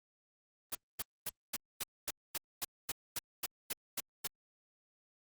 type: noise bursts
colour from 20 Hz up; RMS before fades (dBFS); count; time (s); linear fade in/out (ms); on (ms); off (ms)
white; -37; 14; 0.72-4.274; 5; 31; 240
effects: Opus 32 kbps